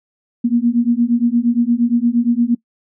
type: beating tone pair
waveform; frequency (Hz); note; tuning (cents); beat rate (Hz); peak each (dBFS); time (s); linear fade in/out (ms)
sine; 233.1 / 241.7; A#3 / B3; 0 / -37; 8.6; -15; 0.44-2.55; 10
effects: noise-tail reverb RT60 0.1 s tail -22 dB re dry